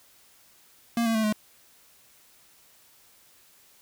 square tone with pitch steps, 233.4 / 226.4 / 219.5 / 212.9 Hz, A#3 / A3 / A3 / G#3, +2 / +50 / -4 / +43 cents, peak -23 dBFS, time 0.97-1.326 s, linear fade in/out 2 ms, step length 89 ms, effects white hiss -58 dBFS RMS until 3.81 s

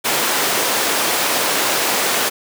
pink high-pass noise, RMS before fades -18 dBFS, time 0.04-2.3 s, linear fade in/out 20 ms, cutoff 410 Hz, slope 12 dB/octave, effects none

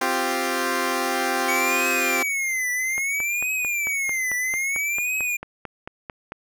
10% pulse chord, C suspended fourth, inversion none, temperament equal, 261.6 / 349.2 / 392 Hz, C4 / F4 / G4, 0 / 0 / 0 cents, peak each -18 dBFS, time 0.01-2.23 s, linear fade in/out 5 ms
square tone with vibrato, 2240 Hz, C#7, 18 cents sharp, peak -23 dBFS, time 1.48-5.37 s, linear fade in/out 10 ms, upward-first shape triangle, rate 0.61 Hz, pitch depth 230 cents each way
click train, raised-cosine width 0.5 ms, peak -18 dBFS, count 16, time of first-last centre 2.98-6.321 s, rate 4.49 Hz
effects none

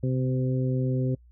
harmonic tone with a mistuned harmonic, 128.7 Hz, C3, 28 cents flat, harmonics 1 / 2 / 3 / 4, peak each -24 / -30 / -34 / -36 dBFS, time 0.03-1.15 s, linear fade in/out 5 ms, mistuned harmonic 1, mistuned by +21 cents, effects noise-tail reverb RT60 0.1 s tail -26 dB re dry + added 60 Hz sine -51 dBFS peak until 1.31 s

